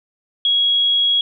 sine tone, 3317 Hz, G#7, 3 cents flat, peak -13 dBFS, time 0.45-1.21 s, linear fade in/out 2 ms, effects none

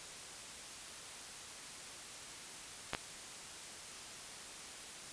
clicks, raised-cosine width 0.3 ms, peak -19 dBFS, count 2, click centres 2.934 / 2.949 s, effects white hiss -49 dBFS RMS until 5.12 s + resampled to 22050 Hz

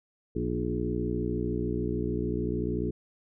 harmonic tone with a mistuned harmonic, 60.3 Hz, B1, 41 cents flat, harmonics 1 / 2 / 3 / 4 / 5 / 6 / 7, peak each -35 / -35 / -35 / -35 / -35 / -35 / -35 dBFS, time 0.35-2.91 s, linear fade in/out 10 ms, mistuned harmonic 5, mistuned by +37 cents, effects none

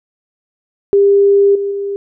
sine tone with level steps, 400 Hz, G4, 35 cents sharp, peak -6 / -15 / -17 dBFS, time 0.93-1.96 s, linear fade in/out 0 ms, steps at 1.55 / 1.71 s, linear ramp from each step 5 ms, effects none

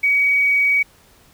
sine tone with quantisation, 2261 Hz, C#7, 34 cents sharp, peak -13 dBFS, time 0.03-0.83 s, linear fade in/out 10 ms, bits 7, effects pink hiss -52 dBFS RMS until 1.33 s

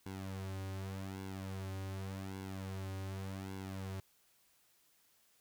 sawtooth tone with flanger, 96 Hz, G2, 36 cents flat, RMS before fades -43 dBFS, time 0.06-4 s, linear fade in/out 0 ms, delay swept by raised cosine 1.6 to 4.5 ms, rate 0.86 Hz, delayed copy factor -0.8, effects white hiss -71 dBFS RMS until 5.4 s

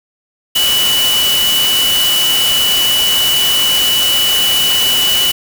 sine tone in noise, 2960 Hz, F#7, in tune, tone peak -11 dBFS, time 0.55-5.32 s, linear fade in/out 10 ms, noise white, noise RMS -17 dBFS, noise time 0.55-5.32 s, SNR +3 dB, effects none

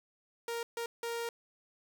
sawtooth tone bursts at uneven times, 466.8 Hz, A#4, 2 cents sharp, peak -31 dBFS, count 3, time 0.48-0.63 / 0.77-0.86 / 1.03-1.29 s, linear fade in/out 2 ms, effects none

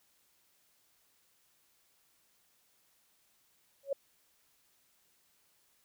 sine tone with exponential growth, 554.4 Hz, C#5, in tune, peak -26 dBFS, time 3.83-3.93 s, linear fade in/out 5 ms, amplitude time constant 21 ms, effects white hiss -71 dBFS RMS until 5.84 s

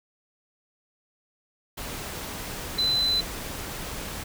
sine tone in noise, 4023 Hz, B7, 31 cents sharp, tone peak -21 dBFS, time 2.78-3.21 s, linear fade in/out 10 ms, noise pink, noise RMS -35 dBFS, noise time 1.77-4.24 s, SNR +11 dB, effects none

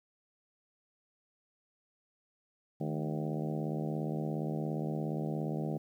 harmonic tone with a mistuned harmonic, 77.2 Hz, D#2, 13 cents flat, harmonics 2 / 3 / 4 / 5 / 6 / 7 / 8 / 9 / 10, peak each -35 / -39 / -41 / -43 / -45 / -46 / -47 / -48 / -49 dBFS, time 2.8-5.78 s, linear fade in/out 10 ms, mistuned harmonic 3, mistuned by -100 cents, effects 11-bit

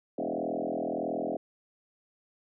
sine tone with frequency modulation, 466.2 Hz, A#4, in tune, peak -29 dBFS, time 0.18-1.37 s, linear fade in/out 5 ms, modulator 41.6 Hz, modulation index 5.8, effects none

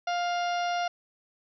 harmonic tone, 702 Hz, F5, 9 cents sharp, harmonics 1 / 2 / 3 / 4 / 5 / 6 / 7 / 8, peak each -27 / -35 / -41 / -40 / -45 / -46 / -48 / -45 dBFS, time 0.07-0.88 s, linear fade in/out 5 ms, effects none

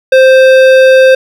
sine tone with hard clipping, 523.3 Hz, C5, in tune, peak -3 dBFS, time 0.12-1.15 s, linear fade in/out 5 ms, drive 13 dB, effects none

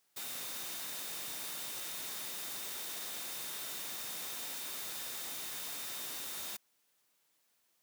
sine tone in noise, 3654 Hz, A#7, 35 cents flat, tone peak -51 dBFS, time 0.16-6.57 s, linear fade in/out 10 ms, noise white, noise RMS -42 dBFS, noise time 0.16-6.57 s, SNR -12 dB, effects white hiss -75 dBFS RMS until 7.82 s + high-pass 150 Hz 12 dB/octave

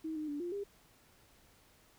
sine tone with pitch steps, 317.7 / 306.4 / 290.4 / 349.5 / 402.6 Hz, D#4 / D#4 / D4 / F4 / G4, +36 / -27 / -19 / +1 / +46 cents, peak -36 dBFS, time 0.04-0.64 s, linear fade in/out 10 ms, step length 120 ms, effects pink hiss -65 dBFS RMS until 1.98 s

